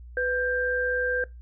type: tone pair together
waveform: sine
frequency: 498.9 / 1584 Hz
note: B4 / G6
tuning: +17 / +18 cents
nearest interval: octave + minor sixth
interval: 2001 cents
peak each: -26 dBFS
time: 0.17-1.24 s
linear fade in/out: 2 ms
effects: noise-tail reverb RT60 0.2 s tail -21 dB re dry + added 60 Hz sine -41 dBFS peak until 1.41 s